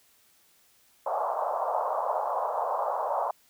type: band-pass noise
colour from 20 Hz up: pink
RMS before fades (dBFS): -29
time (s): 1.06-3.31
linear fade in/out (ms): 5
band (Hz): 560 to 1100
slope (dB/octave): 48
effects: white hiss -63 dBFS RMS until 3.49 s